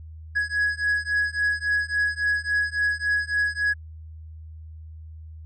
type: beating tone pair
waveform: triangle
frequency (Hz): 1669 / 1672.6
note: G#6 / G#6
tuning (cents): +8 / +12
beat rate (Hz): 3.6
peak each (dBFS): -23 / -23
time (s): 0.35-3.74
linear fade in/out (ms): 20
effects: added 79 Hz sine -38 dBFS peak until 5.45 s + resampled to 22050 Hz